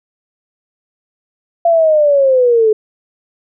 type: linear sweep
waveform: sine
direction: down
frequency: 686 to 424.2 Hz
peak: -7 dBFS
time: 1.65-2.73 s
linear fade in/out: 5 ms
effects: none